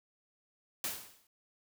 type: noise with exponential decay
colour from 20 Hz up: white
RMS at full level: -33 dBFS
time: 0.84-1.27 s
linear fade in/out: 2 ms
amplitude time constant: 92 ms
effects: none